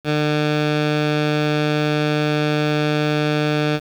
15% pulse tone with low-pass filter, 150.4 Hz, D3, 42 cents sharp, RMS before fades -19 dBFS, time 0.04-3.8 s, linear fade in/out 50 ms, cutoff 3700 Hz, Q 1.5, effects 7-bit

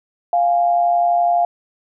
sine tone pair together, 698.9 / 830.6 Hz, F5 / G#5, +1 / 0 cents, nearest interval minor third, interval 299 cents, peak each -13 / -23 dBFS, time 0.33-1.45 s, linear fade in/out 2 ms, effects none

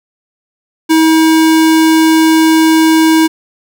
square tone, 320 Hz, D#4, 49 cents sharp, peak -6 dBFS, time 0.89-3.28 s, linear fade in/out 20 ms, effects none

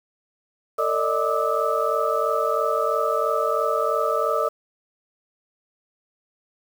sine tone cluster, 452.4 / 583 / 626 / 1189 / 1295 Hz, A4 / D5 / D#5 / D6 / E6, +48 / -13 / +10 / +21 / -31 cents, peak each -26 dBFS, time 0.78-4.49 s, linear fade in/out 10 ms, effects 7-bit

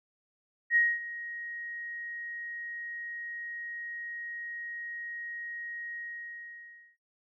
sine tone with ADSR envelope, 1883 Hz, A#6, 17 cents sharp, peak -20 dBFS, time 0.7-6.97 s, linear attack 59 ms, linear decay 230 ms, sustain -17 dB, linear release 1000 ms, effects noise-tail reverb RT60 0.3 s tail -22 dB re dry

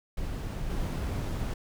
brown noise with level steps, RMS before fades -34 / -31 dBFS, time 0.17-1.54 s, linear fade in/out 5 ms, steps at 0.7 s, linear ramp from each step 2 ms, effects none

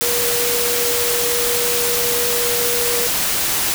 sine tone in noise, 479.8 Hz, A#4, 50 cents sharp, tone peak -22 dBFS, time 0.02-3.07 s, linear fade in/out 0 ms, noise white, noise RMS -19 dBFS, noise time 0.01-3.74 s, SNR -6 dB, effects none

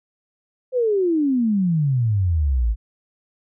sine exponential sweep, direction down, 523.3 to 51.4 Hz, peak -16 dBFS, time 0.72-2.76 s, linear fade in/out 50 ms, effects none

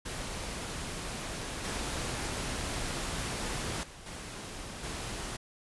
pink noise with level steps, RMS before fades -38 / -35 / -49 / -42 / -38 dBFS, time 0.05-5.37 s, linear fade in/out 10 ms, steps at 1.64 / 3.83 / 4.06 / 4.83 s, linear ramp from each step 5 ms, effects resampled to 24000 Hz

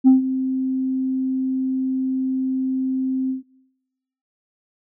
sine tone with ADSR envelope, 261.6 Hz, C4, in tune, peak -5 dBFS, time 0.04-3.43 s, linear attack 34 ms, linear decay 140 ms, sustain -14 dB, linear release 130 ms, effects noise-tail reverb RT60 1.0 s tail -25 dB re dry + tanh soft clip ceiling -6 dBFS

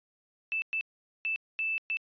sine tone bursts at uneven times, 2640 Hz, E7, 2 cents sharp, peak -28 dBFS, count 5, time 0.52-0.62 / 0.73-0.81 / 1.25-1.36 / 1.59-1.78 / 1.9-1.97 s, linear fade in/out 0 ms, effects resampled to 11025 Hz

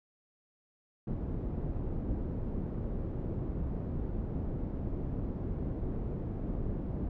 pink low-pass noise, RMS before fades -35 dBFS, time 1.07-7.09 s, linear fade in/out 5 ms, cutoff 340 Hz, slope 12 dB/octave, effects none

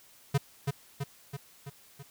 square tone with echo, 140 Hz, C#3, 18 cents sharp, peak -23 dBFS, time 0.34-0.38 s, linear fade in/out 10 ms, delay 330 ms, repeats 5, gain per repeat -4 dB, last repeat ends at 2.03 s, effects white hiss -58 dBFS RMS until 2.1 s

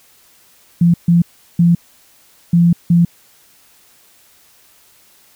sine tone bursts at uneven times, 171.3 Hz, F3, 33 cents flat, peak -7 dBFS, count 5, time 0.81-0.94 / 1.08-1.22 / 1.59-1.75 / 2.53-2.73 / 2.9-3.05 s, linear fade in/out 5 ms, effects white hiss -50 dBFS RMS until 5.35 s

